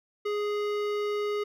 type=tone with hard clipping; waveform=sine; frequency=415.3 Hz; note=G#4; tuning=in tune; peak=-29 dBFS; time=0.25-1.44 s; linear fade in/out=10 ms; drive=16 dB; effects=none